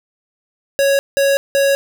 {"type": "tone bursts", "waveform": "square", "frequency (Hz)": 554, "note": "C#5", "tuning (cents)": -1, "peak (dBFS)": -12, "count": 3, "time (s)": [0.79, 1.75], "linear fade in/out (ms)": 0, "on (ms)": 200, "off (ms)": 180, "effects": []}